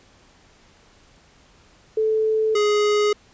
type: tone pair in turn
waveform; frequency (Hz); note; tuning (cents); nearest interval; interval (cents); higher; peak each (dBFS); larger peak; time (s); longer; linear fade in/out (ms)
sine / square; 437.2 / 417.4; A4 / G#4; -11 / +9; minor second; 80; first; -17; neither; 1.97-2.55 / 2.55-3.13; neither; 5
effects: pink hiss -54 dBFS RMS until 3.33 s + resampled to 16000 Hz